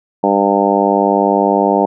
harmonic tone, 100 Hz, G2, 35 cents sharp, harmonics 2 / 3 / 4 / 5 / 6 / 7 / 8 / 9, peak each -18 / -18 / -18 / -18 / -18 / -18 / -18 / -18 dBFS, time 0.23-1.86 s, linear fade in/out 10 ms, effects none

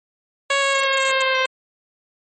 10% pulse tone with pitch steps, 554.4 / 549.6 / 544.9 / 540.2 / 535.5 / 530.9 / 526.3 / 521.8 Hz, C#5 / C#5 / C#5 / C#5 / C5 / C5 / C5 / C5, 0 / -15 / -30 / -45 / +40 / +25 / +10 / -5 cents, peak -8 dBFS, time 0.5-1.46 s, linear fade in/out 5 ms, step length 120 ms, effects MP3 32 kbps

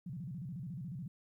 sine tone with vibrato, 152 Hz, D#3, 40 cents flat, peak -40 dBFS, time 0.06-1.08 s, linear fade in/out 5 ms, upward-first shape square, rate 14 Hz, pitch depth 270 cents each way, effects 13-bit

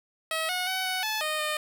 10% pulse tone with pitch steps, 642 / 729 / 752 / 745 / 866 / 616 / 609 Hz, E5 / F#5 / F#5 / F#5 / A5 / D#5 / D#5, -46 / -26 / +28 / +12 / -28 / -17 / -37 cents, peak -19 dBFS, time 0.31-1.57 s, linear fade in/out 2 ms, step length 180 ms, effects none

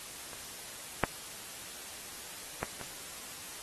clicks, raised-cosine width 0.5 ms, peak -30 / -10 / -17 / -25 dBFS, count 4, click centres 0.332 / 1.037 / 2.63 / 2.813 s, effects white hiss -45 dBFS RMS until 3.62 s + AAC 32 kbps

